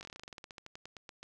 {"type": "slowing click train", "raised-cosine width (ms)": 0.2, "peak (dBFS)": -29, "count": 21, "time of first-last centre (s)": [0.01, 1.23], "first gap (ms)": 19, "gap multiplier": 1.11, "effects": []}